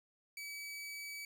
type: tone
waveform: sawtooth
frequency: 2287 Hz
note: D7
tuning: 47 cents flat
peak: -40 dBFS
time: 0.37-1.25 s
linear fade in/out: 2 ms
effects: none